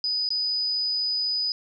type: tone with dropouts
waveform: sine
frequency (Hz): 4978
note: D#8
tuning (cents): 0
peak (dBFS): -23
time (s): 0.04-1.52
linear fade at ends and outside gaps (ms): 1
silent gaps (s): 0.29-0.304
effects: none